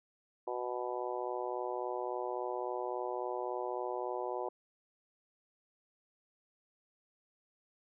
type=harmonic tone; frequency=123.6 Hz; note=B2; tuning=2 cents sharp; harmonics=3 / 4 / 5 / 6 / 7 / 8; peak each=-40 / -41 / -42 / -43 / -43 / -44 dBFS; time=0.47-4.49 s; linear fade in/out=5 ms; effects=none